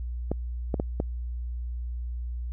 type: clicks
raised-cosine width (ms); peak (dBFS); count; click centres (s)
2; -13; 4; 0.316 / 0.742 / 0.799 / 1.001
effects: added 60 Hz sine -30 dBFS peak until 2.52 s